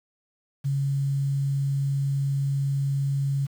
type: tone with quantisation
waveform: sine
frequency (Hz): 138.59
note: C#3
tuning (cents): 0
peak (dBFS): -22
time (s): 0.64-3.47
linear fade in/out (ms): 20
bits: 8
effects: none